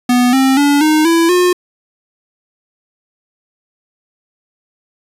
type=tone with pitch steps; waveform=square; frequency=246.5 / 265.7 / 286.4 / 308.8 / 332.9 / 358.8 Hz; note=B3 / C4 / D4 / D#4 / E4 / F4; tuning=-3 / +27 / -43 / -13 / +17 / +47 cents; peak=-9 dBFS; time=0.09-1.53 s; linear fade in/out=5 ms; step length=240 ms; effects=resampled to 32000 Hz